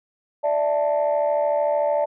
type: chord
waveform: sine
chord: D suspended second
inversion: none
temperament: just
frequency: 587.3 / 660.7 / 881 Hz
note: D5 / E5 / A5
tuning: 0 / +4 / +2 cents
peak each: -19 / -24 / -25 dBFS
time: 0.43-2.06 s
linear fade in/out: 20 ms
effects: tanh soft clip ceiling -12 dBFS